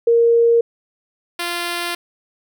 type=tone pair in turn; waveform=sine / 5% pulse; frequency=466.2 / 346.6 Hz; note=A#4 / F4; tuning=0 / -13 cents; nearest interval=perfect fourth; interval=513 cents; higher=first; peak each=-10 dBFS; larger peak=neither; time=0.07-0.61 / 1.39-1.95 s; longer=second; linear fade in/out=5 ms; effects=none